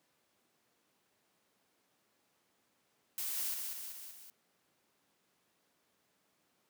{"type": "noise with echo", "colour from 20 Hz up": "blue", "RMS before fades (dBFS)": -38, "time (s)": [3.18, 3.54], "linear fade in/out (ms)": 0, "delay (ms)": 190, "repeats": 4, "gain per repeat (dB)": -4, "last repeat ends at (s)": 4.3, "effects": ["pink hiss -75 dBFS RMS until 6.69 s", "high-pass 200 Hz 12 dB/octave"]}